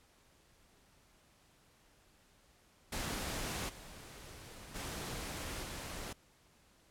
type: noise with level steps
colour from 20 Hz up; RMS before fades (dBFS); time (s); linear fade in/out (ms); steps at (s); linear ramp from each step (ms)
pink; -39 / -52 / -42 / -44; 2.92-6.13; 5; 3.68 / 4.74 / 5.62; 20
effects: pink hiss -67 dBFS RMS until 6.9 s + low-pass 12000 Hz 12 dB/octave